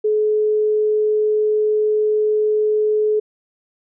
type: tone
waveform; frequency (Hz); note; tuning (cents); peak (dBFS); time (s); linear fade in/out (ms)
sine; 426.7; G#4; +47; -14; 0.04-3.2; 10
effects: none